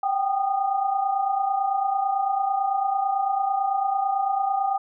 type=tone cluster; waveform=sine; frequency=759 / 788 / 1230 Hz; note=F#5 / G5 / D#6; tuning=+44 / +9 / -20 cents; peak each=-28 / -22 / -31 dBFS; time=0.03-4.78 s; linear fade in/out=5 ms; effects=none